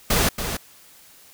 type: noise with echo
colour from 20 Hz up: pink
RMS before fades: -19 dBFS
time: 0.1-0.29 s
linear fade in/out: 5 ms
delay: 280 ms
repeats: 1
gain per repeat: -8 dB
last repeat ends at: 0.57 s
effects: white hiss -50 dBFS RMS until 1.33 s